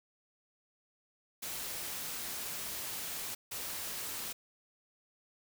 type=noise bursts at uneven times; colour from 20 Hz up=white; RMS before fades=-40 dBFS; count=2; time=1.42-3.35 / 3.51-4.33 s; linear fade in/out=10 ms; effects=none